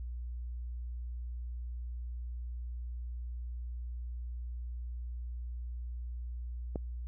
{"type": "click", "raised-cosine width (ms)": 2, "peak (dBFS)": -22, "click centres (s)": 6.758, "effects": ["added 60 Hz sine -37 dBFS peak until 7.07 s"]}